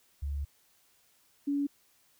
sine tone pair in turn, 71 / 284 Hz, C#2 / C#4, +42 / +42 cents, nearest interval 2 octaves, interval 2400 cents, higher second, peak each -31 / -27 dBFS, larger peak second, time 0.22-0.45 / 1.47-1.67 s, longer first, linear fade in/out 10 ms, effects white hiss -67 dBFS RMS until 2.19 s

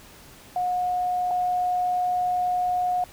sine tone pair in turn, 723 / 723 Hz, F#5 / F#5, -40 / -40 cents, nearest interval unison, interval 0 cents, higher neither, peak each -22 / -21 dBFS, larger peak second, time 0.56-1.31 / 1.31-3.04 s, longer second, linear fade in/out 2 ms, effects pink hiss -48 dBFS RMS until 3.12 s

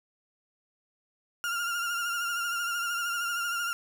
35% pulse tone with vibrato, 1400 Hz, F6, 4 cents sharp, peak -27 dBFS, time 1.44-3.73 s, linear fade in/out 0 ms, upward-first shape triangle, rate 13 Hz, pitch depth 48 cents each way, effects none

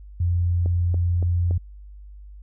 sine tone, 87.31 Hz, F2, in tune, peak -18 dBFS, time 0.2-1.58 s, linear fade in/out 5 ms
click train, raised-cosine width 2 ms, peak -20 dBFS, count 4, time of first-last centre 0.66-1.51 s, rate 3.53 Hz
effects added 50 Hz sine -39 dBFS peak until 2.42 s

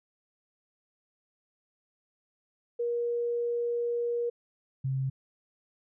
sine tone pair in turn, 475 / 133.29 Hz, A#4 / C3, +33 / +32 cents, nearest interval octave + minor seventh, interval 2201 cents, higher first, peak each -27 / -27 dBFS, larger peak neither, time 2.79-4.3 / 4.84-5.1 s, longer first, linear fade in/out 10 ms, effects none

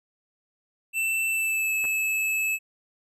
square tone with pitch glide, 2668 to 2603 Hz, E7 to E7, +20 to -22 cents, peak -24 dBFS, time 0.93-2.59 s, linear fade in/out 50 ms, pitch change -42 cents, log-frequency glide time 1.3-1.73 s
clicks, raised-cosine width 0.5 ms, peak -25 dBFS, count 2, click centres 1.842 / 1.852 s
effects none

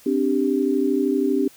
sine chord, C suspended second, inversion none, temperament just, 261.6 / 294.3 / 392.4 Hz, C4 / D4 / G4, 0 / +4 / +2 cents, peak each -22 dBFS, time 0.06-1.48 s, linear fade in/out 5 ms, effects white hiss -50 dBFS RMS until 1.56 s

